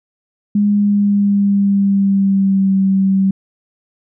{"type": "tone with pitch glide", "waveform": "sine", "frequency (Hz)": [205.5, 192.85], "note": ["G#3", "G3"], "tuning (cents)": [-18, -28], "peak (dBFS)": -10, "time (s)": [0.55, 3.31], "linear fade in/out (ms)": 5, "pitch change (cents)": -110, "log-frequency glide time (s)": [0.68, 2.73], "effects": []}